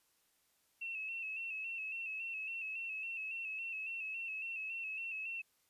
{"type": "tone with vibrato", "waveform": "sine", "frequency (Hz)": 2644, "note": "E7", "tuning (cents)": 5, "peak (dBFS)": -39, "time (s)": [0.81, 5.42], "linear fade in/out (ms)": 10, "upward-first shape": "square", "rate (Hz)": 3.6, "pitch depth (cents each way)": 42, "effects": ["white hiss -75 dBFS RMS until 5.69 s", "resampled to 32000 Hz"]}